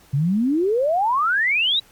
sine exponential sweep, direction up, 130.81 to 3951 Hz, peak -16 dBFS, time 0.13-1.8 s, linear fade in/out 10 ms, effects pink hiss -52 dBFS RMS until 1.91 s + MP3 96 kbps

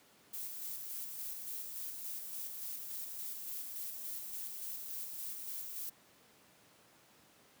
violet noise with tremolo, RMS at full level -42 dBFS, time 0.33-5.9 s, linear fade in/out 10 ms, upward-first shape square, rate 3.5 Hz, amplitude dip 30%, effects pink hiss -64 dBFS RMS until 7.6 s + high-pass 150 Hz 12 dB/octave

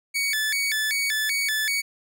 sawtooth tone with vibrato, 1975.5 Hz, B6, in tune, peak -19 dBFS, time 0.14-1.82 s, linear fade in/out 20 ms, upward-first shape square, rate 2.6 Hz, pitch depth 220 cents each way, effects none

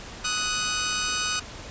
10% pulse tone pair together, 1249.6 / 1483 Hz, D#6 / F#6, +7 / +4 cents, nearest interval minor third, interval 297 cents, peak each -19 dBFS, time 0.24-1.4 s, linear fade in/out 10 ms, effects pink hiss -40 dBFS RMS until 1.7 s + resampled to 16000 Hz

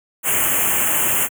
white band-stop noise, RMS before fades -18 dBFS, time 0.23-1.29 s, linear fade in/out 50 ms, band 3100 to 6600 Hz, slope 96 dB/octave, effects high-pass 80 Hz 12 dB/octave

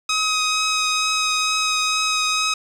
10% pulse tone with vibrato, 1264 Hz, D#6, 27 cents sharp, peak -9 dBFS, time 0.09-2.54 s, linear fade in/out 5 ms, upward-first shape triangle, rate 2.2 Hz, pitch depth 12 cents each way, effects low-pass 7000 Hz 12 dB/octave + 7-bit

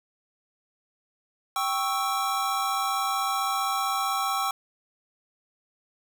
square chord, C# diminished, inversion second, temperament equal, 784 / 1108.7 / 1318.5 Hz, G5 / C#6 / E6, 0 / 0 / 0 cents, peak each -30 dBFS, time 1.56-4.51 s, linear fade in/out 2 ms, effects none

